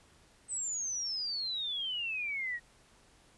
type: exponential sweep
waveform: sine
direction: down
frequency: 8250 to 1864.7 Hz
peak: -33 dBFS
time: 0.48-2.6 s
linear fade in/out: 50 ms
effects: pink hiss -63 dBFS RMS until 3.37 s + resampled to 24000 Hz